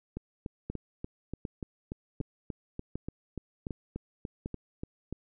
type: two click trains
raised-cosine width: 3 ms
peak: -23 / -22 dBFS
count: 18 / 6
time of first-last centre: 0.17-5.126 / 0.7-4.459 s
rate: 3.43 / 1.33 Hz
effects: none